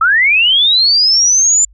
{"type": "linear sweep", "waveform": "sine", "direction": "up", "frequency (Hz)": [1267, 7200], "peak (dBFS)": -7, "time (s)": [0.01, 1.65], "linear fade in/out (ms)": 5, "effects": ["added 50 Hz sine -41 dBFS peak until 1.73 s"]}